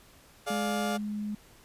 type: chord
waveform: 30% pulse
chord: D diminished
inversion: second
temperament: just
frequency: 422.9 / 587.3 / 704.8 Hz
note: Ab4 / D5 / F5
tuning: +31 / 0 / +16 cents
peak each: -34 / -33 / -30 dBFS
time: 0.46-0.98 s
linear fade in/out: 20 ms
type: tone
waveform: sine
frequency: 209.2 Hz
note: G#3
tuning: 13 cents sharp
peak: -31 dBFS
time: 0.5-1.35 s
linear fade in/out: 5 ms
effects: pink hiss -57 dBFS RMS until 1.64 s + resampled to 32000 Hz